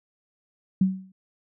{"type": "tone with exponential decay", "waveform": "sine", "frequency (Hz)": 189, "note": "F#3", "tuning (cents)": 37, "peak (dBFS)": -14, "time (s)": [0.81, 1.12], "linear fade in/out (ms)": 5, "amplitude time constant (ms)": 67, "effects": []}